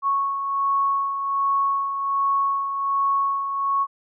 sine beating tone pair, 1105 / 1106.3 Hz, C#6 / C#6, -6 / -4 cents, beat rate 1.3 Hz, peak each -20 / -29 dBFS, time 0.02-3.87 s, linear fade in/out 50 ms, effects none

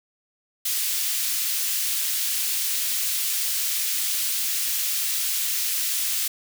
white high-pass noise, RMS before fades -25 dBFS, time 0.65-6.28 s, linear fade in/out 5 ms, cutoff 2500 Hz, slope 12 dB/octave, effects none

